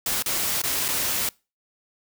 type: noise with dropouts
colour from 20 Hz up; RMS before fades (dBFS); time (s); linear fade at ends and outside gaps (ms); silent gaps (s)
white; -25; 0.06-1.29; 2; 0.224-0.26 / 0.618-0.637 / 0.882-0.886
effects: noise-tail reverb RT60 0.3 s tail -25 dB re dry